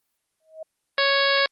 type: tone with exponential growth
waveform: sine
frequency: 635 Hz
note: D#5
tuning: 35 cents sharp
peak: -30 dBFS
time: 0.4-0.63 s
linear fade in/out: 5 ms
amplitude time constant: 48 ms
type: harmonic tone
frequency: 554.4 Hz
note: C#5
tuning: in tune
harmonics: 1 / 2 / 3 / 4 / 5 / 6 / 7 / 8 / 9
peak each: -23 / -26 / -23 / -26 / -31 / -30 / -28 / -28 / -32 dBFS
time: 0.98-1.46 s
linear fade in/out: 2 ms
effects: white hiss -75 dBFS RMS until 1.51 s + Opus 24 kbps